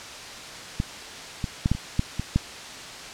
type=clicks; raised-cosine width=5 ms; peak=-11 / -14 / -8 / -8 / -19 / -8 / -14 / -7 dBFS; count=8; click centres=0.801 / 1.442 / 1.659 / 1.716 / 1.75 / 1.994 / 2.196 / 2.36 s; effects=white hiss -38 dBFS RMS until 3.13 s + low-pass 6000 Hz 12 dB/octave